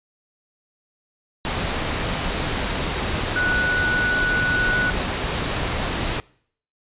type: tone in noise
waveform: sine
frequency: 1476 Hz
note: F#6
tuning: 5 cents flat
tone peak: -19 dBFS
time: 3.36-4.9 s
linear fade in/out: 0 ms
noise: pink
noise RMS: -24 dBFS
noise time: 1.45-6.2 s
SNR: +2 dB
effects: noise-tail reverb RT60 0.6 s tail -24 dB re dry + resampled to 8000 Hz